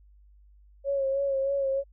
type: tone with vibrato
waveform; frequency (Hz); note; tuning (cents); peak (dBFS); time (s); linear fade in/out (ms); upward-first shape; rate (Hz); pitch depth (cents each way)
sine; 548; C#5; -20; -24; 0.84-1.84; 50; sine; 3.2; 36
effects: added 50 Hz sine -53 dBFS peak until 1.92 s